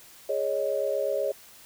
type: chord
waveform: sine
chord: Ab suspended fourth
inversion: none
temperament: equal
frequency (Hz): 415.3 / 554.4 / 622.3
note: Ab4 / Db5 / Eb5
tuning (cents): 0 / 0 / 0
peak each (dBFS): -31 / -27 / -30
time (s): 0.29-1.32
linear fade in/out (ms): 5
effects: white hiss -51 dBFS RMS until 1.65 s